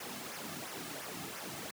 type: noise with flanger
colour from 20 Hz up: pink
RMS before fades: -43 dBFS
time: 0-1.71 s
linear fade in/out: 5 ms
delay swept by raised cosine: 0.24 to 2.14 ms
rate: 2.9 Hz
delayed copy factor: -0.6
effects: high-pass 150 Hz 12 dB/octave